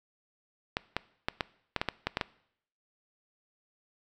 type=clicks; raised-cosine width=0.3 ms; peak=-12 dBFS; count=10; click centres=0.769 / 0.966 / 1.285 / 1.408 / 1.763 / 1.815 / 1.887 / 2.07 / 2.171 / 2.212 s; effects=noise-tail reverb RT60 0.7 s tail -21 dB re dry